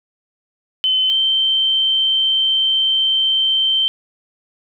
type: tone pair in turn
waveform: sine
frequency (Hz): 3057 / 3116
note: G7 / G7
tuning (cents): -44 / -11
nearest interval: unison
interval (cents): 33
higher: second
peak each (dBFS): -13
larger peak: neither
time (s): 0.84-1.1 / 1.1-3.88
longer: second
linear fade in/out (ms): 0
effects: 9-bit